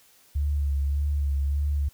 sine tone with vibrato, 71.2 Hz, C#2, 47 cents sharp, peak -22 dBFS, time 0.35-1.89 s, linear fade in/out 10 ms, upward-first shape sine, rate 1.7 Hz, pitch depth 38 cents each way, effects white hiss -58 dBFS RMS until 1.93 s

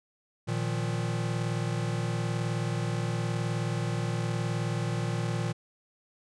square chord, Bb suspended fourth, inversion none, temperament equal, 116.54 / 155.56 / 174.61 Hz, Bb2 / Eb3 / F3, 0 / 0 / 0 cents, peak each -31 / -34 / -37 dBFS, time 0.47-5.53 s, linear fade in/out 20 ms, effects resampled to 22050 Hz

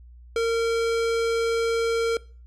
square tone with low-pass filter, 459.2 Hz, A#4, 26 cents flat, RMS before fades -23 dBFS, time 0.36-2.17 s, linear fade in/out 2 ms, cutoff 7200 Hz, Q 0.65, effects noise-tail reverb RT60 0.4 s tail -22 dB re dry + added 60 Hz sine -44 dBFS peak until 2.46 s

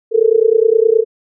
sine tone with amplitude modulation, 447.2 Hz, A4, 28 cents sharp, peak -4 dBFS, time 0.11-1.05 s, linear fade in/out 50 ms, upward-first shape sine, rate 29.6 Hz, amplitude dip 95%, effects none

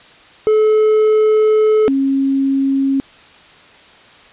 triangle / sine tone pair in turn, 431.4 / 271.8 Hz, A4 / C#4, -34 / -34 cents, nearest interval minor sixth, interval 800 cents, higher first, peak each -7 / -12 dBFS, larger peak first, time 0.47-1.88 / 1.88-3 s, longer first, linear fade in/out 0 ms, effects white hiss -43 dBFS RMS until 4.32 s + resampled to 8000 Hz

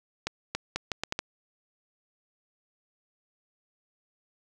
accelerating click train, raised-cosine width 0.2 ms, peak -12 dBFS, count 7, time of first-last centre 0.27-1.191 s, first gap 280 ms, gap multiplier 0.75, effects none

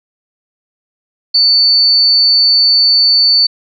sine tone, 4500 Hz, C#8, 25 cents sharp, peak -6 dBFS, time 1.34-3.47 s, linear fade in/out 10 ms, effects none

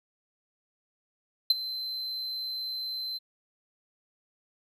triangle tone with ADSR envelope, 4082 Hz, C8, 44 cents flat, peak -14 dBFS, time 1.5-3.19 s, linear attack 4 ms, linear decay 24 ms, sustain -17 dB, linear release 25 ms, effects none

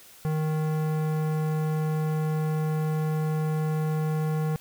sine tone with tanh clipping, 155.56 Hz, D#3, in tune, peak -26 dBFS, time 0.25-4.56 s, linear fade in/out 0 ms, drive 18 dB, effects white hiss -51 dBFS RMS until 4.6 s

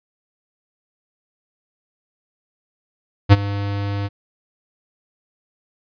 square tone with ADSR envelope, 100.7 Hz, G2, 47 cents sharp, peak -4 dBFS, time 3.29-4.09 s, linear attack 34 ms, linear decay 31 ms, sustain -18 dB, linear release 32 ms, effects resampled to 11025 Hz

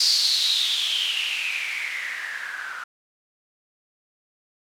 violet noise with low-pass filter sweep, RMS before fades -25 dBFS, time 0-2.84 s, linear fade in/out 5 ms, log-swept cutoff 4800 to 1400 Hz, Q 8.3, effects none

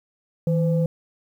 sine tone pair together, 160.9 / 510.8 Hz, E3 / C5, -42 / -42 cents, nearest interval octave + minor sixth, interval 2000 cents, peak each -18 / -24 dBFS, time 0.47-0.86 s, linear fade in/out 2 ms, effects tanh soft clip ceiling -10 dBFS + 9-bit

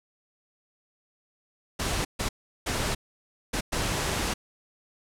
pink noise bursts at uneven times, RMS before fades -28 dBFS, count 5, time 1.79-2.05 / 2.19-2.29 / 2.66-2.95 / 3.53-3.61 / 3.72-4.34 s, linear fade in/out 10 ms, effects low-pass 10000 Hz 12 dB/octave

